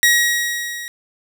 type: tone with level ramp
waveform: sawtooth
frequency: 1900 Hz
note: A#6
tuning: 33 cents sharp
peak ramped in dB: -6 to -25 dBFS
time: 0.03-0.88 s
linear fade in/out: 0 ms
effects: none